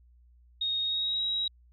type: tone with pitch glide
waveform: sine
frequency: 3729 to 3838 Hz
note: A#7 to A#7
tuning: 0 to +50 cents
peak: -27 dBFS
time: 0.61-1.48 s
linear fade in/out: 5 ms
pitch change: +50 cents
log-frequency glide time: 0.82-1.22 s
effects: added 60 Hz sine -56 dBFS peak until 1.72 s